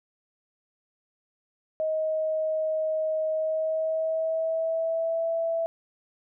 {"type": "tone with pitch glide", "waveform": "sine", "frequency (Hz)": [629, 661.4], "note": ["D#5", "E5"], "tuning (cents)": [19, 6], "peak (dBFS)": -24, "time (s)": [1.8, 5.66], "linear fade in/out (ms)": 0, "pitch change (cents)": 87, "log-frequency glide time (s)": [3.31, 5.3], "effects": []}